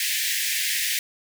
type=high-pass noise; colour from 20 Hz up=pink; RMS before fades=-25 dBFS; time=0-0.99 s; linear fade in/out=2 ms; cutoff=1700 Hz; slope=96 dB/octave; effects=none